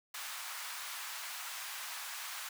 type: high-pass noise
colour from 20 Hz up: pink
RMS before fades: -43 dBFS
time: 0.14-2.49 s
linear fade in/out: 5 ms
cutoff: 960 Hz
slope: 24 dB/octave
effects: none